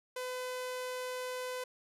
sawtooth tone, 505 Hz, B4, 39 cents sharp, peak -33 dBFS, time 0.16-1.64 s, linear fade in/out 5 ms, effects resampled to 32000 Hz

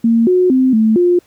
sine tone with pitch steps, 229.7 / 364.5 / 259.5 / 219.8 / 353.4 Hz, A#3 / F#4 / C4 / A3 / F4, -25 / -26 / -14 / -2 / +21 cents, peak -8 dBFS, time 0.04-1.19 s, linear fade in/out 5 ms, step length 230 ms, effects pink hiss -53 dBFS RMS until 1.26 s + high-pass 60 Hz 12 dB/octave

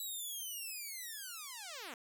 5% pulse linear sweep, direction down, 3942 to 215.2 Hz, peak -33 dBFS, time 0-1.94 s, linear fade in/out 2 ms, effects none

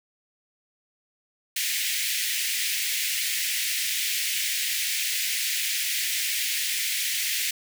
pink high-pass noise, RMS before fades -27 dBFS, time 1.56-7.51 s, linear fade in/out 5 ms, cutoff 1900 Hz, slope 48 dB/octave, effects none

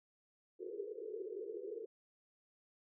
white band-pass noise, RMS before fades -45 dBFS, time 0.59-1.86 s, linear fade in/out 10 ms, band 360 to 470 Hz, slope 96 dB/octave, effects none

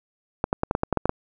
clicks, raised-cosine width 1 ms, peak -7 dBFS, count 10, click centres 0.441 / 0.529 / 0.634 / 0.711 / 0.751 / 0.834 / 0.927 / 0.973 / 1.056 / 1.094 s, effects none

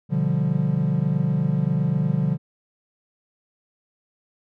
triangle chord, G dominant seventh, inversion first, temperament equal, 123.47 / 146.83 / 174.61 / 196 Hz, B2 / D3 / F3 / G3, 0 / 0 / 0 / 0 cents, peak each -26 / -20 / -22 / -26 dBFS, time 0.09-2.38 s, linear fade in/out 50 ms, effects none

